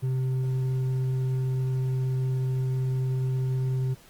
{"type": "tone with hard clipping", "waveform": "sine", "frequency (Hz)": 129.9, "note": "C3", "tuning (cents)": -12, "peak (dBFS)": -25, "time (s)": [0.02, 3.95], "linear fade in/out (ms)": 20, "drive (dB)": 4, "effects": ["pink hiss -54 dBFS RMS until 4.09 s", "Opus 32 kbps"]}